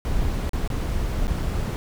brown noise with dropouts, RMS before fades -24 dBFS, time 0.05-1.76 s, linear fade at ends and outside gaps 0 ms, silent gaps 0.493-0.533 / 0.676-0.702 / 1.27-1.279 / 1.426-1.43 s, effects none

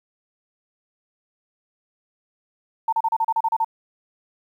sine tone bursts, 899 Hz, A5, 37 cents sharp, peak -17 dBFS, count 10, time 2.88-3.646 s, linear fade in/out 5 ms, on 46 ms, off 34 ms, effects 9-bit

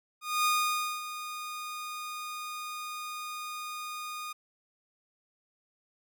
sawtooth tone with ADSR envelope, 1228 Hz, D#6, 23 cents flat, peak -20 dBFS, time 0.21-4.33 s, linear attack 240 ms, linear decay 560 ms, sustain -13 dB, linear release 11 ms, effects none

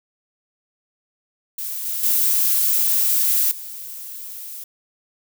violet noise with level steps, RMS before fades -28 / -25 / -18 / -34 dBFS, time 1.58-4.64 s, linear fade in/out 5 ms, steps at 1.85 / 2.03 / 3.51 s, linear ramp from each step 5 ms, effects none

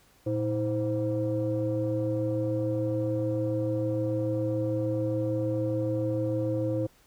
sine tone cluster, 115.6 / 321.7 / 521 Hz, A#2 / E4 / C5, -14 / -42 / -7 cents, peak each -29 dBFS, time 0.26-6.87 s, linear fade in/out 10 ms, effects tanh soft clip ceiling -19 dBFS + pink hiss -61 dBFS RMS until 7.06 s

